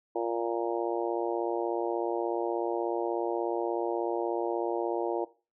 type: harmonic tone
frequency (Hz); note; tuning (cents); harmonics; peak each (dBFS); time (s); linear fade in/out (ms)
116.54; A#2; 0; 3 / 4 / 5 / 6 / 7 / 8; -31 / -33 / -35 / -37 / -38 / -39; 0.15-5.25; 10
effects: noise-tail reverb RT60 0.3 s tail -17 dB re dry